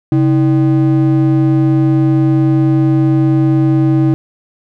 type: ring-modulated tone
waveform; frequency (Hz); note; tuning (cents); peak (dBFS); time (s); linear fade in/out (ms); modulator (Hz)
triangle; 227.6; A#3; -41; -3; 0.12-4.14; 0; 92.2
effects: none